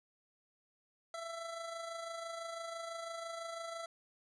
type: tone with amplitude modulation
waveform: 25% pulse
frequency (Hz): 667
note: E5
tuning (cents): +20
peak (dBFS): -36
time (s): 1.14-3.86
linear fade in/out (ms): 2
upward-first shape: sine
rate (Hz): 26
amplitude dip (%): 45
effects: resampled to 22050 Hz + 13-bit